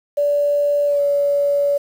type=tone with pitch glide; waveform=sine; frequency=579 to 570.7 Hz; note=D5 to D5; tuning=-25 to -50 cents; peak=-14 dBFS; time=0.17-1.78 s; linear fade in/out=10 ms; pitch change=-25 cents; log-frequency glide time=0.86-1.01 s; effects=7-bit